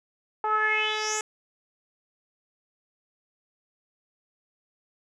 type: tone with low-pass filter sweep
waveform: 10% pulse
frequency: 429.7 Hz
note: A4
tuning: 41 cents flat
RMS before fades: -26 dBFS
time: 0.44-1.21 s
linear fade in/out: 2 ms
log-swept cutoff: 990 to 8100 Hz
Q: 5.9
effects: none